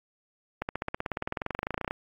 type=accelerating click train; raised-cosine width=0.5 ms; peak=-15 dBFS; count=28; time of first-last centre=0.62-1.909 s; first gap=69 ms; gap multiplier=0.97; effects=AAC 64 kbps